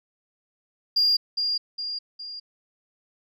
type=tone with echo; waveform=sine; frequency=4811 Hz; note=D8; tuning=41 cents sharp; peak=-16 dBFS; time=0.96-1.17 s; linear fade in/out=10 ms; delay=410 ms; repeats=3; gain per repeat=-6 dB; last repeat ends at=2.4 s; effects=tanh soft clip ceiling -14 dBFS